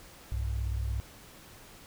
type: tone pair together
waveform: sine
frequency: 63.4 / 100.64 Hz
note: B1 / G2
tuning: +46 / +46 cents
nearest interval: minor sixth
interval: 800 cents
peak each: -30 / -35 dBFS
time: 0.32-1 s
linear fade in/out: 0 ms
effects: pink hiss -52 dBFS RMS until 1.86 s